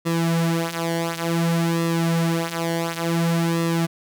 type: tone with flanger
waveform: sawtooth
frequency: 166.9 Hz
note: E3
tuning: 22 cents sharp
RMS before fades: -22 dBFS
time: 0.05-3.87 s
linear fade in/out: 20 ms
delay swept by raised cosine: 1.3 to 6.8 ms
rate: 0.56 Hz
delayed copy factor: -0.75
effects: none

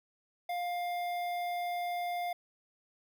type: tone with notch filter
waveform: square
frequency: 704 Hz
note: F5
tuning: 14 cents sharp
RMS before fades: -35 dBFS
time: 0.49-2.33 s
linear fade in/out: 5 ms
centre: 7200 Hz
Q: 0.61
effects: none

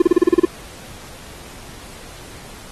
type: tone bursts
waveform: triangle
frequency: 350 Hz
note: F4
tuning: 4 cents sharp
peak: -5 dBFS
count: 9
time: 0-0.452 s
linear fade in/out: 5 ms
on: 20 ms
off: 34 ms
effects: pink hiss -39 dBFS RMS until 2.71 s + AAC 32 kbps

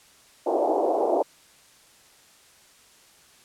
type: band-pass noise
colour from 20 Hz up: white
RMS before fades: -23 dBFS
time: 0.46-1.23 s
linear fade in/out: 10 ms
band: 310 to 820 Hz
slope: 48 dB/octave
effects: white hiss -55 dBFS RMS until 3.44 s + low-pass 10000 Hz 12 dB/octave

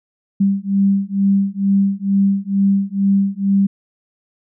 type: beating tone pair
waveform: sine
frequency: 196 / 198.2 Hz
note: G3 / G3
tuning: 0 / +19 cents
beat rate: 2.2 Hz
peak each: -16 dBFS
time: 0.4-3.67 s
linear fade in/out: 10 ms
effects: none

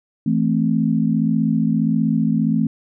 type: chord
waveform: sine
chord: A minor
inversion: second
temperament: equal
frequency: 164.81 / 220 / 261.6 Hz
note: E3 / A3 / C4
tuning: 0 / 0 / 0 cents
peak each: -20 / -18 / -21 dBFS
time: 0.26-2.67 s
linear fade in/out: 5 ms
effects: none

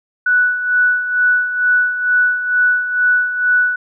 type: tone with tremolo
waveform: sine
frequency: 1480 Hz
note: F#6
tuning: in tune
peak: -9 dBFS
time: 0.26-3.76 s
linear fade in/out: 5 ms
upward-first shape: sine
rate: 2.2 Hz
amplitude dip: 65%
effects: none

